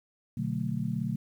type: chord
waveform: sine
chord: B minor seventh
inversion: none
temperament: just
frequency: 123.47 / 148.16 / 185.21 / 222.2 Hz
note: B2 / D3 / F#3 / A3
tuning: 0 / +16 / +2 / +17 cents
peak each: -34 dBFS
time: 0.37-1.16 s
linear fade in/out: 5 ms
effects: 10-bit